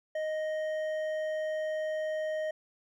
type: tone with hard clipping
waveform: sine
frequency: 622.3 Hz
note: D#5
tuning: in tune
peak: -32 dBFS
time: 0.15-2.51 s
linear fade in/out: 5 ms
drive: 7 dB
effects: none